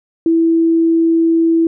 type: tone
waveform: sine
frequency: 329.6 Hz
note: E4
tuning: in tune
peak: -9 dBFS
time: 0.26-1.67 s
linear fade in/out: 2 ms
effects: none